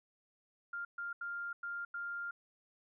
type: tone bursts at uneven times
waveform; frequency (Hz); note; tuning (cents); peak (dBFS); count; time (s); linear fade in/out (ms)
sine; 1399; F6; +3; -38; 5; 0.73-0.85 / 0.98-1.13 / 1.21-1.53 / 1.63-1.85 / 1.94-2.31; 5
effects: none